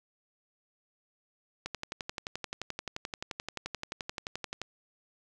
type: click train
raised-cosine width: 0.2 ms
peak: -18 dBFS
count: 35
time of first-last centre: 1.66-4.617 s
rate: 11.5 Hz
effects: none